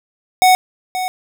square tone with echo, 741 Hz, F#5, 2 cents sharp, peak -8 dBFS, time 0.42-0.55 s, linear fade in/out 0 ms, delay 530 ms, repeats 1, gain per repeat -11 dB, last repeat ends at 1.08 s, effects none

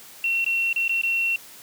sine tone with dropouts, 2722 Hz, F7, 45 cents flat, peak -20 dBFS, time 0.24-1.36 s, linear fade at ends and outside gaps 2 ms, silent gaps 0.445-0.463 / 0.729-0.761 / 0.88-0.893 / 1.015-1.034 s, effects white hiss -45 dBFS RMS until 1.62 s + high-pass 80 Hz 12 dB/octave

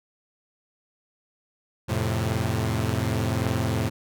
sawtooth chord, F major, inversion none, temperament equal, 87.31 / 110 / 130.81 Hz, F2 / A2 / C3, 0 / 0 / 0 cents, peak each -25 / -22 / -25 dBFS, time 1.88-3.9 s, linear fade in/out 20 ms, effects none

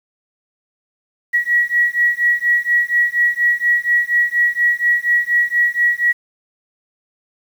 sine beating tone pair, 1918 / 1922.2 Hz, A#6 / B6, +49 / -47 cents, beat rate 4.2 Hz, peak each -16 dBFS, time 1.33-6.13 s, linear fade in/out 20 ms, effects 7-bit

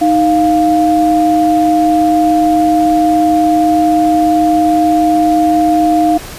sine tone pair together, 311.8 / 700 Hz, D#4 / F5, +4 / +4 cents, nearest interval octave + major second, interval 1400 cents, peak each -10 dBFS, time 0.01-6.18 s, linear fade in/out 10 ms, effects pink hiss -29 dBFS RMS until 6.38 s + resampled to 32000 Hz

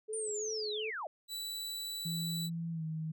sine tone with vibrato, 429.7 Hz, A4, 41 cents flat, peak -37 dBFS, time 0.08-0.91 s, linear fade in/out 20 ms, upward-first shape triangle, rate 2.8 Hz, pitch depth 44 cents each way
sine linear sweep, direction down, 9370 to 557 Hz, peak -37 dBFS, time 0.13-1.07 s, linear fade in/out 2 ms
sawtooth tone, 3951 Hz, B7, in tune, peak -35 dBFS, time 1.28-2.5 s, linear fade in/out 50 ms
sine tone with pitch glide, 166.7 to 158.44 Hz, E3 to D#3, +20 to +32 cents, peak -35 dBFS, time 2.05-3.12 s, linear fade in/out 10 ms, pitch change -88 cents, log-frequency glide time 2.71-2.84 s
effects none

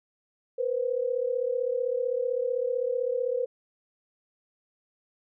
sine tone pair together, 480 / 515.7 Hz, B4 / C5, -49 / -25 cents, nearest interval minor second, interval 124 cents, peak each -28 dBFS, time 0.58-3.46 s, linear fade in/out 10 ms, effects none

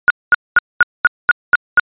sine tone bursts, 1442 Hz, F#6, 45 cents flat, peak -4 dBFS, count 8, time 0.08-1.796 s, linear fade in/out 0 ms, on 22 ms, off 220 ms, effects resampled to 8000 Hz

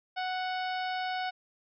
harmonic tone, 740 Hz, F#5, in tune, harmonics 1 / 2 / 3 / 4 / 5 / 6 / 7, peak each -32 / -38 / -42 / -44 / -46 / -48 / -49 dBFS, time 0.16-1.31 s, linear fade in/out 20 ms, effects none

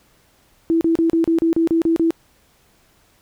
sine tone bursts, 329.6 Hz, E4, in tune, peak -13 dBFS, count 10, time 0.7-2.106 s, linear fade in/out 0 ms, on 110 ms, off 34 ms, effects pink hiss -57 dBFS RMS until 3.21 s

